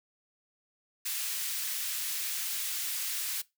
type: high-pass noise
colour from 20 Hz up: white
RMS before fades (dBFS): -34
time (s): 1.05-3.42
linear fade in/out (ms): 10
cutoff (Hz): 1900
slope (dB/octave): 12
effects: noise-tail reverb RT60 0.2 s tail -20 dB re dry